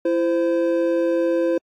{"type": "tone pair together", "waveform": "triangle", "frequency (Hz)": [335.7, 518], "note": ["E4", "C5"], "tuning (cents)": [32, -17], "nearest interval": "minor sixth", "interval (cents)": 751, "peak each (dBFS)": -18, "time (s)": [0.05, 1.58], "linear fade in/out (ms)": 5, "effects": ["AAC 64 kbps"]}